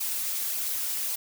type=noise with flanger; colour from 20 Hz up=blue; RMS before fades=-30 dBFS; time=0-1.16 s; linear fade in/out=10 ms; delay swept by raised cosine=0.54 to 6.04 ms; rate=1.8 Hz; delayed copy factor=-0.5; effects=none